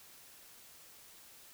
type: silence
effects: white hiss -57 dBFS RMS until 1.53 s